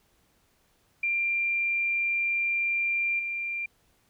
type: tone with level steps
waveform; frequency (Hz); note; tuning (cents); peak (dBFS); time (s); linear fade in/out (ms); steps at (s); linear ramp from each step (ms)
sine; 2379; D7; +22; -24 / -29; 1.03-3.66; 5; 3.19; 5
effects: pink hiss -67 dBFS RMS until 4.09 s